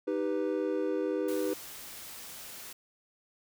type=chord; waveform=triangle; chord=Eb augmented; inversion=none; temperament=equal; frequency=311.1 / 392 / 493.9 Hz; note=Eb4 / G4 / B4; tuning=0 / 0 / 0 cents; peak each=-31 dBFS; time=0.07-1.54 s; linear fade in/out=10 ms
type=noise; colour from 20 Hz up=white; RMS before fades=-45 dBFS; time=1.28-2.73 s; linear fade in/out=5 ms
effects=none